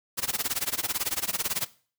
white noise with tremolo, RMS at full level -26 dBFS, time 0.17-1.67 s, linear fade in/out 20 ms, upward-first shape sine, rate 18 Hz, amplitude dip 100%, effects noise-tail reverb RT60 0.4 s tail -18 dB re dry

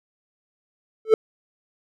triangle tone with exponential growth, 440 Hz, A4, in tune, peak -4 dBFS, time 1.05-1.14 s, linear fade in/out 2 ms, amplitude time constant 19 ms, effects none

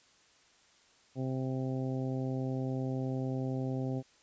harmonic tone, 130.81 Hz, C3, in tune, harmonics 1 / 2 / 3 / 4 / 5 / 6, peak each -34 / -36 / -42 / -43 / -47 / -49 dBFS, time 1.15-4.03 s, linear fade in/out 50 ms, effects white hiss -64 dBFS RMS until 4.22 s + resampled to 16000 Hz

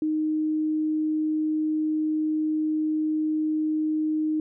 sine tone, 309.8 Hz, D#4, 7 cents flat, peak -22 dBFS, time 0.02-4.4 s, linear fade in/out 2 ms, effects none

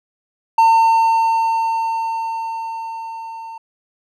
triangle tone with level ramp, 905 Hz, A5, 48 cents sharp, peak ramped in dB -6 to -28 dBFS, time 0.58-3.58 s, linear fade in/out 5 ms, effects none

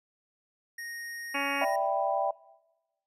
square tone, 1864.7 Hz, A#6, in tune, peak -38 dBFS, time 0.78-1.76 s, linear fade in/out 5 ms
harmonic tone, 280 Hz, C#4, 18 cents sharp, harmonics 1 / 2 / 3 / 4 / 5 / 6 / 7 / 8 / 9 / 10, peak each -37 / -38 / -36 / -36 / -41 / -39 / -41 / -36 / -35 / -38 dBFS, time 1.34-1.65 s, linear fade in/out 10 ms
sine chord, E minor seventh, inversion third, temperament equal, 587.3 / 659.3 / 784 / 987.8 Hz, D5 / E5 / G5 / B5, 0 / 0 / 0 / 0 cents, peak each -31 / -30 / -29 / -35 dBFS, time 1.61-2.31 s, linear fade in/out 5 ms
effects noise-tail reverb RT60 1.0 s tail -21 dB re dry + resampled to 32000 Hz

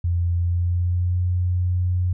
sine tone with pitch glide, 86.5 to 89.91 Hz, F2 to F#2, -16 to -49 cents, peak -18 dBFS, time 0.04-2.13 s, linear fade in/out 5 ms, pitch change +67 cents, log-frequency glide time 0.36-1.27 s, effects none

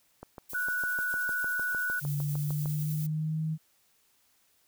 click train, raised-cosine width 1 ms, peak -28 dBFS, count 17, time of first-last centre 0.23-2.658 s, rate 6.59 Hz
violet noise with tremolo, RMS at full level -41 dBFS, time 0.49-3.07 s, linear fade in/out 10 ms, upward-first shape sine, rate 10 Hz, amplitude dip 25%
sine tone, 1475 Hz, F#6, 6 cents flat, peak -28 dBFS, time 0.54-2 s, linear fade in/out 10 ms
sine tone with pitch glide, 144.7 to 157.8 Hz, D3 to D#3, -25 to +25 cents, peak -28 dBFS, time 2.01-3.58 s, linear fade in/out 50 ms, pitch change +150 cents, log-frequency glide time 2.16-3.4 s
effects white hiss -68 dBFS RMS until 4.67 s

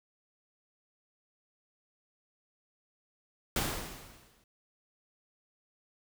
pink noise with exponential decay, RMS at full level -29 dBFS, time 3.56-4.44 s, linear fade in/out 2 ms, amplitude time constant 190 ms, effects none

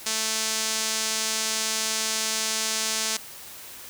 sawtooth tone with band-pass filter, 220 Hz, A3, in tune, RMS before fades -27 dBFS, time 0.06-3.17 s, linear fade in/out 5 ms, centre 6600 Hz, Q 1.3, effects white hiss -42 dBFS RMS until 3.89 s

